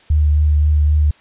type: tone with vibrato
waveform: sine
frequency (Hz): 75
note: D2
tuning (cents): +37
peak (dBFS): -10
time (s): 0.1-1.11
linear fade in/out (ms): 5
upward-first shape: triangle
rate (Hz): 3.8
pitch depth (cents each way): 21
effects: white hiss -49 dBFS RMS until 1.2 s + resampled to 8000 Hz